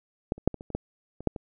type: clicks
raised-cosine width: 2 ms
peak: -12 / -30 / -6 / -22 / -27 / -26 / -15 / -26 / -9 / -22 dBFS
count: 10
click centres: 0.321 / 0.38 / 0.476 / 0.543 / 0.609 / 0.703 / 0.75 / 1.206 / 1.273 / 1.362 s
effects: none